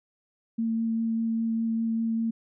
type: tone with vibrato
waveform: sine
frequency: 226.5 Hz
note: A#3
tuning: 50 cents flat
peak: -24 dBFS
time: 0.58-2.31 s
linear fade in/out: 10 ms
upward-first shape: sine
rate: 5 Hz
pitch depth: 9 cents each way
effects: none